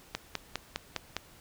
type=click train; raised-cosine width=0.2 ms; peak=-14 dBFS; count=6; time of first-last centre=0.15-1.166 s; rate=4.92 Hz; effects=pink hiss -56 dBFS RMS until 1.4 s